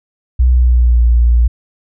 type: tone with pitch glide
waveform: sine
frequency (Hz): 62.4 to 58.9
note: B1 to A#1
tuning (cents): +19 to +19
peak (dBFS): -6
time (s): 0.39-1.48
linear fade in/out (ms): 10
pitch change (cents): -100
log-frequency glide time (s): 0.5-1.03
effects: none